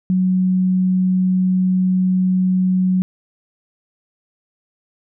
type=tone; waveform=sine; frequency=185 Hz; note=F#3; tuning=in tune; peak=-13 dBFS; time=0.1-3.02 s; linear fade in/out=0 ms; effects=none